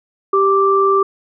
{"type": "tone pair together", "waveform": "sine", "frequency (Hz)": [392, 1173.8], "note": ["G4", "D6"], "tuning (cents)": [0, -1], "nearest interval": "octave + perfect fifth", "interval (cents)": 1899, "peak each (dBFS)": -13, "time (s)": [0.33, 1.03], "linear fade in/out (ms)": 5, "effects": []}